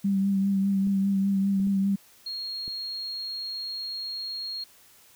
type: tone with vibrato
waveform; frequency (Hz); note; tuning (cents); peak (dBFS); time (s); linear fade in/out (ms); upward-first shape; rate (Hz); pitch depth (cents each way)
sine; 196; G3; 0; -21; 0.04-1.96; 10; triangle; 5; 31
type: clicks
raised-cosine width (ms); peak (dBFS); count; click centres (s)
3; -31; 4; 0.871 / 1.6 / 1.671 / 2.679
type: tone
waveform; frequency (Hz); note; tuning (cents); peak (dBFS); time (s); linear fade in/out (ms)
sine; 4268; C8; +34; -31; 2.26-4.64; 5
effects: white hiss -56 dBFS RMS until 5.15 s